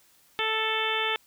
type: harmonic tone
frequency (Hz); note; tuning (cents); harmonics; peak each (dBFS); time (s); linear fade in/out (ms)
440; A4; 0; 1 / 2 / 3 / 4 / 5 / 6 / 7 / 8; -33 / -33 / -33 / -33 / -33 / -33 / -33 / -33; 0.39-1.16; 0
effects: white hiss -61 dBFS RMS until 1.26 s